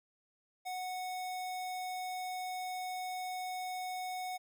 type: tone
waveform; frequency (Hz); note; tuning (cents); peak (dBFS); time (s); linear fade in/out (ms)
square; 737; F#5; -7; -38; 0.65-4.38; 20
effects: none